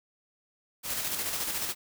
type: noise with tremolo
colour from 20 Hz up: white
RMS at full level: -31 dBFS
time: 0.83-1.75 s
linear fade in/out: 50 ms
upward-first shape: square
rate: 14 Hz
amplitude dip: 35%
effects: none